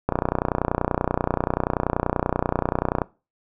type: click train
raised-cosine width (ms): 1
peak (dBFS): -6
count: 90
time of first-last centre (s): 0.09-3.018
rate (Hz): 30.4
effects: noise-tail reverb RT60 0.3 s tail -20 dB re dry